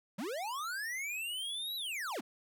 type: linear two-way sweep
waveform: square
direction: up then down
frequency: 167.8 to 3976 to 167.8 Hz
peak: -37 dBFS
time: 0.18-2.21 s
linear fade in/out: 10 ms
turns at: 1.76 s
effects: none